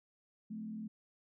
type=tone with frequency modulation; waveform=sine; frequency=216.7 Hz; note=A3; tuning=26 cents flat; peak=-40 dBFS; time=0.5-0.88 s; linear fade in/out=10 ms; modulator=39.4 Hz; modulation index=0.58; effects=none